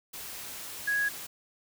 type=tone in noise; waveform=sine; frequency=1661.2 Hz; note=G#6; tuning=in tune; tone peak=-25 dBFS; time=0.87-1.09 s; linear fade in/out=10 ms; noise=white; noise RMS=-41 dBFS; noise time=0.13-1.27 s; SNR=+13 dB; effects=none